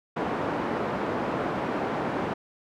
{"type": "band-pass noise", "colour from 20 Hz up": "pink", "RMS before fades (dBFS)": -29, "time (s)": [0.16, 2.34], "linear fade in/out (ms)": 10, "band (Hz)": [210, 1200], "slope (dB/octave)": 12, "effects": []}